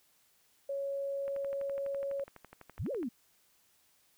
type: tone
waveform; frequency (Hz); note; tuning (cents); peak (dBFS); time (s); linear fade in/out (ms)
sine; 555; C#5; +2; -33; 0.69-2.24; 5
type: click train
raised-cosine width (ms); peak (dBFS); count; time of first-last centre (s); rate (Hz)
0.5; -34; 22; 1.28-3.03; 12
type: exponential two-way sweep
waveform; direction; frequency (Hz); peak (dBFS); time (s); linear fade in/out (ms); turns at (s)
sine; up then down; 64.8 to 598 to 215.3; -33; 2.79-3.09; 10; 2.91
effects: white hiss -69 dBFS RMS until 4.17 s

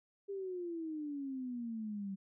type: exponential sweep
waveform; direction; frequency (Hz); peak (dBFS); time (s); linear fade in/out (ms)
sine; down; 403 to 191.2; -38; 0.28-2.16; 20
effects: none

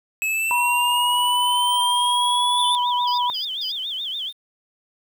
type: linear sweep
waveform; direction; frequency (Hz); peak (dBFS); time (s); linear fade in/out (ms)
square; up; 2576 to 3502; -21; 0.22-2.75; 0
type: tone with pitch glide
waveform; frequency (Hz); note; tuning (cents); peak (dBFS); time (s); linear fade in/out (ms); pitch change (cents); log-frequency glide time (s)
sine; 973 to 979.2; B5 to B5; -26 to -15; -19; 0.51-3.3; 0; +11; 0.67-1.17
type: tone with vibrato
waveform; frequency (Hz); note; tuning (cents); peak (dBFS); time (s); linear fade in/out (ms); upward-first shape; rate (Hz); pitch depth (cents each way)
sine; 3322; G#7; 0; -25; 2.56-4.33; 50; sine; 7; 170
type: tone bursts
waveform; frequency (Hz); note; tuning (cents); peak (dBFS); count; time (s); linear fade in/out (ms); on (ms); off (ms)
triangle; 4907; D#8; -25; -27; 3; 3.07-3.72; 5; 110; 160
effects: 8-bit

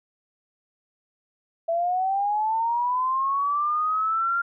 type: linear sweep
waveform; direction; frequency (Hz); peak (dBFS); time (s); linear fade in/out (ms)
sine; up; 659.3 to 1396.9; -21; 1.68-4.42; 10
effects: none

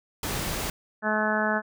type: noise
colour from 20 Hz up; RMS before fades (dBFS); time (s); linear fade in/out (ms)
pink; -30; 0.23-0.7; 2
type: harmonic tone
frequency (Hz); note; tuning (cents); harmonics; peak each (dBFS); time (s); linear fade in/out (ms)
214.4; A3; -45; 1 / 2 / 3 / 4 / 5 / 6 / 7 / 8; -29 / -34 / -29 / -31 / -34 / -34 / -29 / -30; 1.02-1.62; 50
effects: none

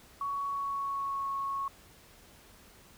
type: tone with pitch glide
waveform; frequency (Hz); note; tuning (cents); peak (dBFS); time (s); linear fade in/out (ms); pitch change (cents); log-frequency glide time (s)
sine; 1119 to 1101; C#6 to C#6; +16 to -12; -31; 0.21-1.68; 2; -28; 0.44-1.27
effects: pink hiss -57 dBFS RMS until 2.97 s

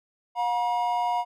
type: tone pair together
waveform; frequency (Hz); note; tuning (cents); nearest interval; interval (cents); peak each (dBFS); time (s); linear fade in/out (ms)
triangle; 717 / 957.1; F5 / A#5; +45 / +45; perfect fourth; 500; -24; 0.35-1.25; 50
effects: none

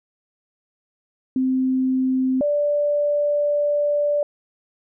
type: tone pair in turn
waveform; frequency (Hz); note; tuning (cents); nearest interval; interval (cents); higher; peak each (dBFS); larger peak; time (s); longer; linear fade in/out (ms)
sine; 259.8 / 585.1; C4 / D5; -12 / -7; octave + major second; 1405; second; -17; neither; 1.36-2.41 / 2.41-4.23; second; 2
effects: none

